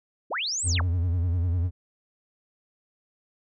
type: linear two-way sweep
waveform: sine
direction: up then down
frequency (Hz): 177.5 to 8680 to 177.5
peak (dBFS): -26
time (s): 0.3-0.82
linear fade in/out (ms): 20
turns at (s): 0.66
type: tone with vibrato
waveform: triangle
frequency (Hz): 87.1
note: F2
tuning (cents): -4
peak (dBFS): -20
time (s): 0.63-1.71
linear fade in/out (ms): 50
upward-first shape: sine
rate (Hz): 10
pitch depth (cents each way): 92
effects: none